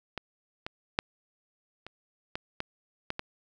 clicks, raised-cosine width 0.3 ms, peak -18 / -19 / -8 / -26 / -17 / -16 / -15 / -17 dBFS, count 8, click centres 0.177 / 0.665 / 0.989 / 1.866 / 2.355 / 2.604 / 3.104 / 3.194 s, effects none

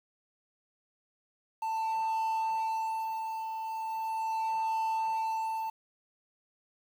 triangle tone with tremolo, 889 Hz, A5, 18 cents sharp, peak -26 dBFS, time 1.62-5.7 s, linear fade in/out 5 ms, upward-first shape sine, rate 0.39 Hz, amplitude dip 50%, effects 9-bit

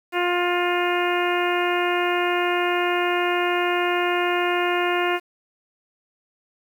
harmonic tone, 353.3 Hz, F4, 20 cents sharp, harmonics 1 / 2 / 3 / 4 / 5 / 6 / 7 / 8, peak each -23 / -26 / -28 / -29 / -30 / -31 / -31 / -32 dBFS, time 0.12-5.2 s, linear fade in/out 50 ms, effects 8-bit

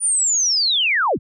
sine linear sweep, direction down, 9530 to 36.71 Hz, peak -15 dBFS, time 0-1.19 s, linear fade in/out 50 ms, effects none

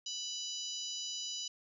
harmonic tone, 987.8 Hz, B5, in tune, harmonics 3 / 4 / 5 / 6 / 7, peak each -43 / -45 / -44 / -44 / -47 dBFS, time 0.06-1.48 s, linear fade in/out 5 ms, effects none

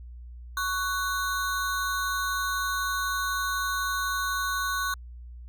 square ring-modulated tone, 1300 Hz, E6, 24 cents flat, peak -24 dBFS, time 0.57-4.94 s, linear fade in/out 2 ms, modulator 188 Hz, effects added 60 Hz sine -40 dBFS peak until 5.48 s

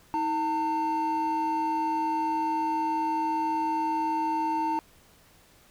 triangle tone pair together, 318.2 / 900 Hz, D#4 / A5, +39 / +39 cents, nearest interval octave + tritone, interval 1800 cents, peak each -28 / -23 dBFS, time 0.14-4.79 s, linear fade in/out 0 ms, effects tanh soft clip ceiling -19 dBFS + pink hiss -58 dBFS RMS until 5.7 s

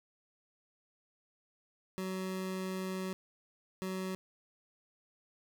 25% pulse tone bursts at uneven times, 187.6 Hz, F#3, 24 cents sharp, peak -32 dBFS, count 2, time 1.98-3.13 / 3.82-4.15 s, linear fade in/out 0 ms, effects none

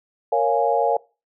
sine chord, Bb minor seventh, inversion none, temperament equal, 466.2 / 554.4 / 698.5 / 830.6 Hz, Bb4 / Db5 / F5 / Ab5, 0 / 0 / 0 / 0 cents, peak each -22 dBFS, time 0.32-0.97 s, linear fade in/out 5 ms, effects noise-tail reverb RT60 0.3 s tail -22 dB re dry

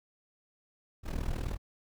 brown noise with amplitude modulation, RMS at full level -30 dBFS, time 1.03-1.58 s, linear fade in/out 50 ms, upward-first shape sine, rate 39.8 Hz, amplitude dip 85%, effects none

